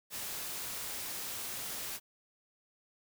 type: noise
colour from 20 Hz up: white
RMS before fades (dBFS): -40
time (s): 0.1-2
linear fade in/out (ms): 50
effects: none